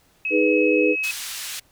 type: tone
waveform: sine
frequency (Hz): 2564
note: E7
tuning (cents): -49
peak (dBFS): -22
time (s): 0.25-1.11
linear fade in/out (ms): 2
type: chord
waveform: sine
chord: G# minor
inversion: second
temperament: equal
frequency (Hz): 311.1 / 415.3 / 493.9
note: D#4 / G#4 / B4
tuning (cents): 0 / 0 / 0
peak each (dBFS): -20 / -21 / -20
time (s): 0.3-0.96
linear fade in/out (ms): 50
type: band-pass noise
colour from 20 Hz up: pink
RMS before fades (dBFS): -32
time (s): 1.03-1.6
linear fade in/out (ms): 10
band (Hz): 2500 to 14000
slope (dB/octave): 12
effects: pink hiss -59 dBFS RMS until 1.71 s